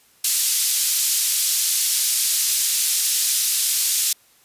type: band-pass noise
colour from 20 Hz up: white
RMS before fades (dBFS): -20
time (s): 0.24-4.13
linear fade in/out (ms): 5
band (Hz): 4200 to 12000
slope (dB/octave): 12
effects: white hiss -56 dBFS RMS until 4.44 s + resampled to 32000 Hz